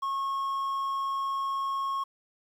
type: tone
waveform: triangle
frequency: 1091 Hz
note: C#6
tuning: 28 cents flat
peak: -26 dBFS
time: 0.02-2.04 s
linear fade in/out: 10 ms
effects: 10-bit